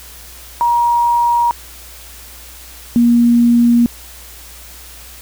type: tone pair in turn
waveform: sine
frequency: 949 / 237.2 Hz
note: A#5 / A#3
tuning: +31 / +30 cents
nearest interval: 2 octaves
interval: 2401 cents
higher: first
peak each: -10 / -7 dBFS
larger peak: second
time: 0.61-1.51 / 2.96-3.86 s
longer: neither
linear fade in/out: 0 ms
effects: added 60 Hz sine -39 dBFS peak until 5.21 s + white hiss -37 dBFS RMS until 5.21 s